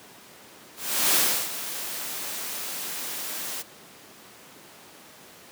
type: noise with ADSR envelope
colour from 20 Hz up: white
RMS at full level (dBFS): -20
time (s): 0.76-3.63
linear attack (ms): 390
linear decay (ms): 330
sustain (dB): -13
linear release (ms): 23
effects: pink hiss -48 dBFS RMS until 5.51 s + high-pass 200 Hz 12 dB/octave